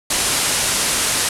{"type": "low-pass noise", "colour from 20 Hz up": "white", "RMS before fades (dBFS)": -19, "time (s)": [0.1, 1.29], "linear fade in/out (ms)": 5, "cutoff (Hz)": 11000, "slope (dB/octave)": 48, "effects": []}